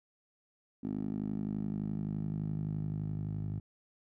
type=tone with band-pass filter sweep; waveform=10% pulse; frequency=51.7 Hz; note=G#1; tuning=7 cents flat; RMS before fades=-36 dBFS; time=0.83-3.6 s; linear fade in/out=10 ms; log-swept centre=250 to 120 Hz; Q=2.8; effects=none